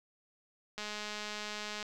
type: click train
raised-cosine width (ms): 0.2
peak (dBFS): -23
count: 221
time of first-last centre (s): 0.78-1.828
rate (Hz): 210
effects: none